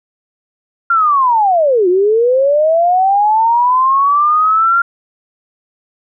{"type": "linear two-way sweep", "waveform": "sine", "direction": "down then up", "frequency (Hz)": [1396.9, 349.2, 1396.9], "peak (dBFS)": -8, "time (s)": [0.9, 4.82], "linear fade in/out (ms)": 5, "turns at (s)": 1.88, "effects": []}